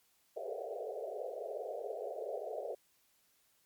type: band-pass noise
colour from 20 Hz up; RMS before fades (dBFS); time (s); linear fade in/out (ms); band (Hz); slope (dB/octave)
pink; -41; 0.36-2.75; 10; 400 to 720; 96
effects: white hiss -72 dBFS RMS until 3.65 s + MP3 96 kbps